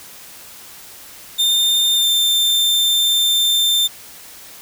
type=tone with pitch glide; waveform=40% pulse; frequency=3612 to 3579 Hz; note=A7 to A7; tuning=+45 to +29 cents; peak=-12 dBFS; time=1.38-3.88 s; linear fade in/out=20 ms; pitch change=-16 cents; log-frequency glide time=1.96-2.06 s; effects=white hiss -39 dBFS RMS until 4.61 s